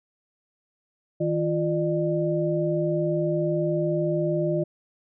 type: tone cluster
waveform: sine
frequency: 159.6 / 347.3 / 601 Hz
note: D#3 / F4 / D5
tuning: +44 / -10 / +40 cents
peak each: -26 dBFS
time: 1.2-4.64 s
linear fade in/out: 10 ms
effects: none